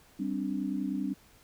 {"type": "chord", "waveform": "sine", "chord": "G suspended fourth", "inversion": "none", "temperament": "equal with one note detuned", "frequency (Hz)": [196, 261.6, 291.8], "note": ["G3", "C4", "D4"], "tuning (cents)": [0, 0, -11], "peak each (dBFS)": -34, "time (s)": [0.19, 1.14], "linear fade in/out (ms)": 10, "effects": ["pink hiss -60 dBFS RMS until 1.43 s"]}